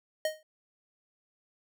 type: tone with exponential decay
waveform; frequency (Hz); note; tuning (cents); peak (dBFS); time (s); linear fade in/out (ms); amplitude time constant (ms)
square; 622.3; D#5; 0; -25; 0.25-0.43; 2; 37
effects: none